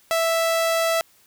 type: tone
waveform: sawtooth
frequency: 659.3 Hz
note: E5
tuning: in tune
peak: -15 dBFS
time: 0.11-1.01 s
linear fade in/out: 0 ms
effects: white hiss -57 dBFS RMS until 1.26 s